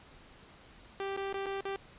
sawtooth tone with dropouts, 392 Hz, G4, in tune, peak -30 dBFS, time 1-1.76 s, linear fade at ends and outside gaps 1 ms, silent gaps 1.165-1.174 / 1.328-1.342 / 1.459-1.465 / 1.608-1.652 s, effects pink hiss -56 dBFS RMS until 1.98 s + resampled to 8000 Hz

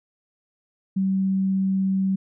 sine tone, 191.7 Hz, G3, 38 cents flat, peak -19 dBFS, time 0.96-2.16 s, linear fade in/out 10 ms, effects none

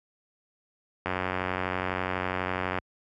click train, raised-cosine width 0.5 ms, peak -13 dBFS, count 160, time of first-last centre 1.06-2.786 s, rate 92.1 Hz, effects high-pass 60 Hz 12 dB/octave

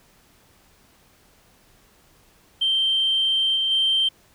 sine tone with level steps, 3136 Hz, G7, in tune, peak -17 / -19 / -16 dBFS, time 2.61-4.09 s, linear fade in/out 10 ms, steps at 3.55 / 3.7 s, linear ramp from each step 20 ms, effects tanh soft clip ceiling -13 dBFS + pink hiss -57 dBFS RMS until 4.34 s

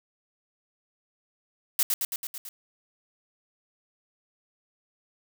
blue noise with echo, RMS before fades -22 dBFS, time 1.79-1.83 s, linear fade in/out 2 ms, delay 110 ms, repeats 6, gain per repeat -3 dB, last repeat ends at 2.49 s, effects none

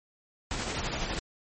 pink noise with tremolo, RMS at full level -31 dBFS, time 0.51-1.19 s, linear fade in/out 0 ms, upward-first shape sine, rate 12 Hz, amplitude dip 35%, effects MP3 32 kbps

